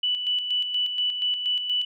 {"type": "tone with tremolo", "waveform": "sine", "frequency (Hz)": 2969, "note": "F#7", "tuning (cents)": 5, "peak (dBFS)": -21, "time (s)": [0.03, 1.85], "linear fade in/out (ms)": 5, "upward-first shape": "square", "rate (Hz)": 4.2, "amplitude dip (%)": 50, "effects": []}